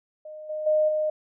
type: tone with level steps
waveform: sine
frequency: 615 Hz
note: D#5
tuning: 20 cents flat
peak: -37 / -28 / -18 / -22 dBFS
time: 0.25-1.1 s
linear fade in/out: 5 ms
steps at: 0.49 / 0.66 / 0.88 s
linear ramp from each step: 10 ms
effects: none